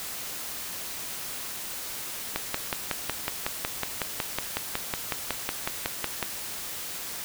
click train, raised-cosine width 0.3 ms, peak -10 dBFS, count 22, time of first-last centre 2.36-6.227 s, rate 5.43 Hz, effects white hiss -36 dBFS RMS until 7.24 s

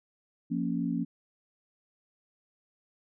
sine chord, Bb minor, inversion second, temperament equal, 174.61 / 233.1 / 277.2 Hz, F3 / Bb3 / Db4, 0 / 0 / 0 cents, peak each -32 dBFS, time 0.5-1.05 s, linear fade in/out 20 ms, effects none

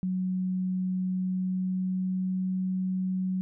sine tone with pitch glide, 185 to 186.29 Hz, F#3 to F#3, 0 to +12 cents, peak -26 dBFS, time 0.03-3.41 s, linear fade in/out 0 ms, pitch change +12 cents, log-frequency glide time 1.08-2.51 s, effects none

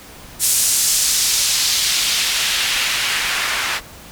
white noise with band-pass filter sweep, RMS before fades -18 dBFS, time 0.39-3.81 s, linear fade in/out 50 ms, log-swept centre 8500 to 1600 Hz, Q 1.1, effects pink hiss -39 dBFS RMS until 4.11 s

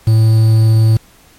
triangle tone with quantisation, 110.9 Hz, A2, 14 cents sharp, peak -4 dBFS, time 0.07-0.97 s, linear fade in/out 5 ms, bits 5, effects pink hiss -46 dBFS RMS until 1.38 s + MP3 64 kbps

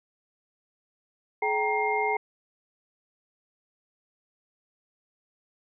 sine tone cluster, 426 / 778 / 935 / 2122 Hz, G#4 / G5 / A#5 / C7, +44 / -13 / +5 / +24 cents, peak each -29 dBFS, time 1.42-2.17 s, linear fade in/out 5 ms, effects none

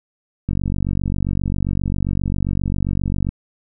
click train, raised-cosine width 5 ms, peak -9 dBFS, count 134, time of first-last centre 0.49-3.29 s, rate 47.5 Hz, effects none

